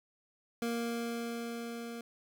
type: tone with level ramp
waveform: 25% pulse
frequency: 233.7 Hz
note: A#3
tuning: 5 cents sharp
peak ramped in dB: -28 to -37 dBFS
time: 0.62-2.01 s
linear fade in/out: 2 ms
effects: none